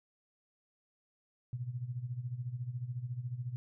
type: tone with tremolo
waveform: sine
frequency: 123 Hz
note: B2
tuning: 7 cents flat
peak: -33 dBFS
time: 1.53-3.56 s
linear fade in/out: 0 ms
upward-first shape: sine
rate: 14 Hz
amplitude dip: 75%
effects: none